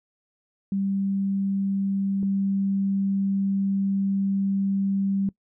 sine tone pair in turn, 196 / 196 Hz, G3 / G3, 0 / 0 cents, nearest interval unison, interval 0 cents, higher neither, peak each -22 / -21 dBFS, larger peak second, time 0.72-2.23 / 2.23-5.29 s, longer second, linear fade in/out 2 ms, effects noise-tail reverb RT60 0.1 s tail -22 dB re dry

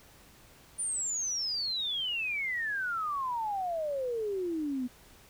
sine exponential sweep, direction down, 9500 to 242.1 Hz, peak -30 dBFS, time 0.78-4.88 s, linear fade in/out 20 ms, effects pink hiss -57 dBFS RMS until 5.29 s

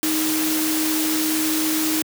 sine tone in noise, 313.2 Hz, D#4, 11 cents sharp, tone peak -21 dBFS, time 0.03-2.02 s, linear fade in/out 0 ms, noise white, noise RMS -24 dBFS, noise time 0.03-2.02 s, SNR 0 dB, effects high-pass 150 Hz 12 dB/octave

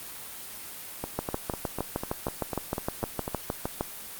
two click trains, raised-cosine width 1 ms, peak -13 / -16 dBFS, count 18 / 10, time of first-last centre 1.19-3.809 / 1.04-3.279 s, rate 6.49 / 4.02 Hz, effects white hiss -41 dBFS RMS until 4.19 s + Opus 32 kbps

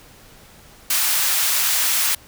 white high-pass noise, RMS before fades -19 dBFS, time 0.9-2.15 s, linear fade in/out 5 ms, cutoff 980 Hz, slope 12 dB/octave, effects pink hiss -47 dBFS RMS until 2.27 s

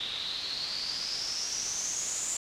white noise with low-pass filter sweep, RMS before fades -34 dBFS, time 0-2.37 s, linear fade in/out 5 ms, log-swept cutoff 3600 to 7400 Hz, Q 9.7, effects none

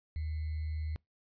sine tone with sample-and-hold, 77.78 Hz, D#2, in tune, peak -33 dBFS, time 0.16-0.96 s, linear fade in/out 0 ms, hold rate 2100 Hz, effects noise-tail reverb RT60 0.2 s tail -26 dB re dry + resampled to 11025 Hz

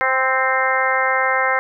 harmonic tone with a mistuned harmonic, 262.2 Hz, C4, 4 cents sharp, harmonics 2 / 3 / 4 / 5 / 6 / 7 / 8, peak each -23 / -23 / -23 / -23 / -23 / -23 / -23 dBFS, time 0.01-1.59 s, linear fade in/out 0 ms, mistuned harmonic 4, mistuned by -16 cents, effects none

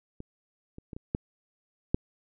clicks, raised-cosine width 3 ms, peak -27 / -30 / -27 / -26 / -14 / -10 dBFS, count 6, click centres 0.204 / 0.784 / 0.932 / 0.965 / 1.149 / 1.945 s, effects none

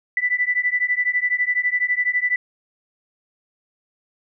sine beating tone pair, 1975.5 / 1987.5 Hz, B6 / B6, 0 / +10 cents, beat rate 12 Hz, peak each -21 dBFS, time 0.17-2.36 s, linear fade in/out 2 ms, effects none

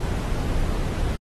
brown noise, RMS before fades -24 dBFS, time 0-1.16 s, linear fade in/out 10 ms, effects AAC 32 kbps

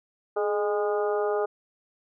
harmonic tone with a mistuned harmonic, 205.1 Hz, G#3, 21 cents flat, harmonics 2 / 3 / 4 / 5 / 6 / 7, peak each -25 / -30 / -32 / -43 / -35 / -41 dBFS, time 0.36-1.46 s, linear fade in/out 10 ms, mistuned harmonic 2, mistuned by +39 cents, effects none

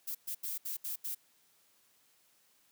violet noise bursts at uneven times, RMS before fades -38 dBFS, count 6, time 0.07-0.15 / 0.27-0.35 / 0.43-0.58 / 0.65-0.77 / 0.84-0.96 / 1.04-1.15 s, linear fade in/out 10 ms, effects white hiss -69 dBFS RMS until 2.71 s + high-pass 100 Hz 12 dB/octave

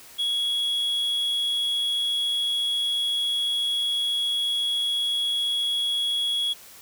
triangle tone, 3338 Hz, G#7, 8 cents sharp, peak -21 dBFS, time 0.18-6.54 s, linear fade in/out 20 ms, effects white hiss -47 dBFS RMS until 6.81 s

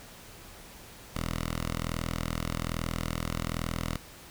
5% pulse tone with notch filter, 41.2 Hz, E1, in tune, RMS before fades -33 dBFS, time 1.14-3.98 s, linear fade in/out 20 ms, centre 390 Hz, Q 1, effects pink hiss -49 dBFS RMS until 4.3 s

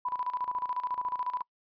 sine tone with tremolo, 993 Hz, B5, 9 cents sharp, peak -28 dBFS, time 0.05-1.42 s, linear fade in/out 5 ms, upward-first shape square, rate 14 Hz, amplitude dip 75%, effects noise-tail reverb RT60 0.1 s tail -26 dB re dry + resampled to 11025 Hz

